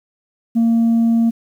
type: tone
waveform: sine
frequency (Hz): 230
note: A#3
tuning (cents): -23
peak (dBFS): -9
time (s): 0.55-1.31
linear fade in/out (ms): 20
effects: tanh soft clip ceiling -10 dBFS + 8-bit